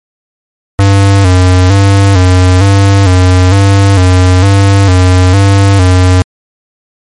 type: tone with vibrato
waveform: square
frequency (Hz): 95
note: F#2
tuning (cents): +46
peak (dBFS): -3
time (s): 0.79-6.22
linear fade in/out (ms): 0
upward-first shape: square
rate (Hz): 1.1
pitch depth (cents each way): 66
effects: MP3 48 kbps